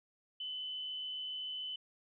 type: tone with amplitude modulation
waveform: sine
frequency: 3018 Hz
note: F#7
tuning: 34 cents sharp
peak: -37 dBFS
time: 0.4-1.76 s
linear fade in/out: 5 ms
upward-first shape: sine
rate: 147 Hz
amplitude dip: 30%
effects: none